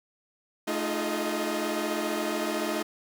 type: tone cluster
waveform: sawtooth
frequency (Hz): 218.4 / 307 / 348 / 421.2 / 628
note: A3 / D#4 / F4 / G#4 / D#5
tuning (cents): -13 / -23 / -6 / +24 / +16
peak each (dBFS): -31 / -29 / -29 / -34 / -30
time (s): 0.67-2.83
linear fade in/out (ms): 10
effects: none